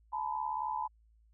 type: tone cluster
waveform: sine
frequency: 864 / 942 / 1006 Hz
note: A5 / A#5 / B5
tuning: -32 / +18 / +32 cents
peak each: -36 / -39 / -37 dBFS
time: 0.12-0.88 s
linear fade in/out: 20 ms
effects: added 55 Hz sine -62 dBFS peak until 1.33 s